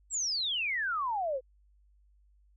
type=exponential sweep; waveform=sine; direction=down; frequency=7902 to 492.5 Hz; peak=-29 dBFS; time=0.1-1.41 s; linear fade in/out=50 ms; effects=added 50 Hz sine -61 dBFS peak until 2.56 s